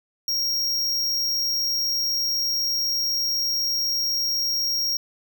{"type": "tone", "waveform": "square", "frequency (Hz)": 5588, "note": "F8", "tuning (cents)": 0, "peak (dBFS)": -22, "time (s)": [0.28, 4.97], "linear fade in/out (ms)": 2, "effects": []}